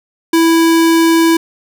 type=tone; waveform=square; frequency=329.6 Hz; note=E4; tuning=in tune; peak=-8 dBFS; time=0.33-1.37 s; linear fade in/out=5 ms; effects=none